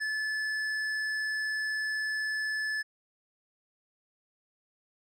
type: tone with hard clipping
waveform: sine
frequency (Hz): 1732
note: A6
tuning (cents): -28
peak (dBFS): -31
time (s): 0-2.83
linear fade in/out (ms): 20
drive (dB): 8
effects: none